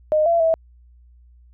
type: tone with pitch steps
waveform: sine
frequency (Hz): 615 / 677 / 651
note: D#5 / E5 / E5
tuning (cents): -20 / +46 / -22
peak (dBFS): -14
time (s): 0.12-0.54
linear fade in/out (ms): 0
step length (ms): 140
effects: added 60 Hz sine -47 dBFS peak until 1.53 s